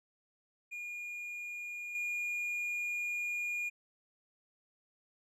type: tone with level steps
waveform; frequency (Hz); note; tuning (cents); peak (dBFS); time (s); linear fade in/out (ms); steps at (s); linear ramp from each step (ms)
triangle; 2430; D#7; -42; -38 / -32; 0.71-3.7; 20; 1.95; 2
effects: none